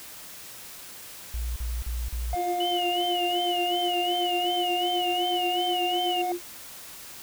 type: tone bursts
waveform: sine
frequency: 59 Hz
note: A#1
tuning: 22 cents sharp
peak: -27 dBFS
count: 4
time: 1.34-2.346 s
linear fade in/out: 0 ms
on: 220 ms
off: 42 ms
type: tone with pitch glide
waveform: triangle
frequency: 710 to 725.3 Hz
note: F5 to F#5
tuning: +28 to -35 cents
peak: -24 dBFS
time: 2.33-6.32 s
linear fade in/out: 2 ms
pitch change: +37 cents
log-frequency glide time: 3.73-5.53 s
type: tone with tremolo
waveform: sine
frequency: 350 Hz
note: F4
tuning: 4 cents sharp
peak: -26 dBFS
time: 2.35-6.41 s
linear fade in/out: 50 ms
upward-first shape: sine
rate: 8.1 Hz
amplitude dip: 70%
type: tone with vibrato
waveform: sine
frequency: 2937 Hz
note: F#7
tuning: 13 cents flat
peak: -28 dBFS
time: 2.6-6.22 s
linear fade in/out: 5 ms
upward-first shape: sine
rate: 2.7 Hz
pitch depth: 94 cents each way
effects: tanh soft clip ceiling -13 dBFS + white hiss -43 dBFS RMS until 7.22 s